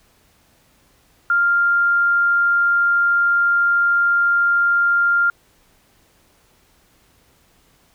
sine tone, 1396.9 Hz, F6, in tune, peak -13 dBFS, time 1.3-5.3 s, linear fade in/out 2 ms, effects pink hiss -57 dBFS RMS until 7.94 s

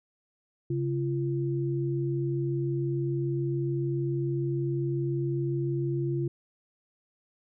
sine tone pair together, 136.2 / 343.2 Hz, C#3 / F4, -30 / -30 cents, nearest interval octave + major third, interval 1600 cents, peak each -28 / -30 dBFS, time 0.7-6.28 s, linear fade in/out 5 ms, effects none

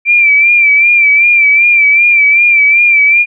sine tone with vibrato, 2349 Hz, D7, in tune, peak -4 dBFS, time 0.05-3.26 s, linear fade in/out 50 ms, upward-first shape sine, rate 2.6 Hz, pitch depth 54 cents each way, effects none

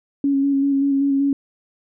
sine tone with vibrato, 277.2 Hz, C#4, in tune, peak -15 dBFS, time 0.24-1.33 s, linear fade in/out 2 ms, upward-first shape square, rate 5.2 Hz, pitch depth 18 cents each way, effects none

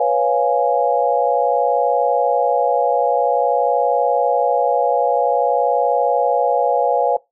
sine chord, C# dominant seventh, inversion third, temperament equal, 493.9 / 554.4 / 698.5 / 830.6 Hz, B4 / C#5 / E#5 / G#5, 0 / 0 / 0 / 0 cents, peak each -19 dBFS, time 0-7.17 s, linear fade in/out 5 ms, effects noise-tail reverb RT60 0.2 s tail -22 dB re dry

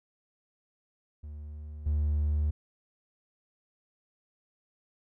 triangle tone with level steps, 74.9 Hz, D2, 35 cents sharp, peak -37 / -22 dBFS, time 1.23-2.51 s, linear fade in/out 10 ms, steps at 1.86 s, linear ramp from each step 5 ms, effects tanh soft clip ceiling -19 dBFS

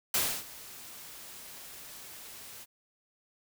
white noise with ADSR envelope, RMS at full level -27 dBFS, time 0.14-2.66 s, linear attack 3 ms, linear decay 290 ms, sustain -20 dB, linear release 37 ms, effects none

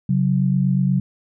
sine tone pair together, 136.69 / 185 Hz, C#3 / F#3, -24 / 0 cents, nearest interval perfect fourth, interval 524 cents, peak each -18 dBFS, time 0.09-1 s, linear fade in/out 5 ms, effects none

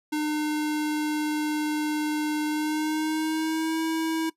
square tone with pitch glide, 302.9 to 322.8 Hz, D#4 to E4, -46 to -36 cents, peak -25 dBFS, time 0.12-4.3 s, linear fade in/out 10 ms, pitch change +110 cents, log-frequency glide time 2.47-3.81 s, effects noise-tail reverb RT60 0.1 s tail -19 dB re dry + resampled to 32000 Hz

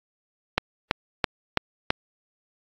click train, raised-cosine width 0.3 ms, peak -3 dBFS, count 5, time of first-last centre 0.58-1.905 s, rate 3.02 Hz, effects AAC 64 kbps

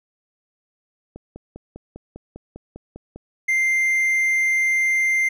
click train, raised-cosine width 2 ms, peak -23 dBFS, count 11, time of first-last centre 1.16-3.16 s, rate 5 Hz
triangle tone, 2093 Hz, C7, in tune, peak -15 dBFS, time 3.48-5.29 s, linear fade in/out 10 ms
effects none

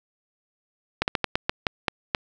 slowing click train, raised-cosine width 0.3 ms, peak -5 dBFS, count 9, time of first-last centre 1.02-2.148 s, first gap 59 ms, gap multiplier 1.24, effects none

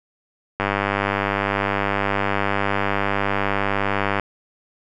click train, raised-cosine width 0.5 ms, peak -5 dBFS, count 360, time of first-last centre 0.6-4.197 s, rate 99.8 Hz, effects none

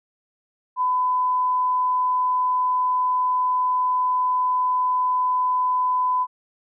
sine tone, 1005 Hz, B5, 30 cents sharp, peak -18 dBFS, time 0.76-6.27 s, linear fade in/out 50 ms, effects none

